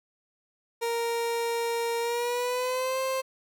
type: tone with pitch glide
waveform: 30% pulse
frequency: 466.2 to 526.3 Hz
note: A#4 to C5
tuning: 0 to +10 cents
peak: -24 dBFS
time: 0.81-3.22 s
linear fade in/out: 20 ms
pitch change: +210 cents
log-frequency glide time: 2-3 s
effects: none